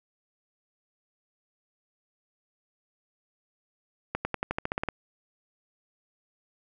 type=accelerating click train; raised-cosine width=0.5 ms; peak=-13 dBFS; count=11; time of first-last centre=4.15-4.887 s; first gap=100 ms; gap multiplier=0.93; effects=none